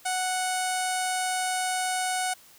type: tone with low-pass filter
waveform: sawtooth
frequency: 739 Hz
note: F#5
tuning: 2 cents flat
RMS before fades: -28 dBFS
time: 0.05-2.34 s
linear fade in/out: 10 ms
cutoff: 9400 Hz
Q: 3.9
effects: white hiss -54 dBFS RMS until 2.58 s